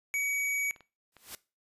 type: tone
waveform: square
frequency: 2264 Hz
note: C#7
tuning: 36 cents sharp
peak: -29 dBFS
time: 0.14-0.71 s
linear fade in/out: 0 ms
type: clicks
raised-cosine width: 0.3 ms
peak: -36 dBFS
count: 3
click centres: 0.762 / 0.807 / 1.167 s
type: noise with exponential growth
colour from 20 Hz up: white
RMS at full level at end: -38 dBFS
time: 1.12-1.35 s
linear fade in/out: 2 ms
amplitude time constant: 49 ms
effects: noise-tail reverb RT60 0.3 s tail -20 dB re dry + resampled to 32000 Hz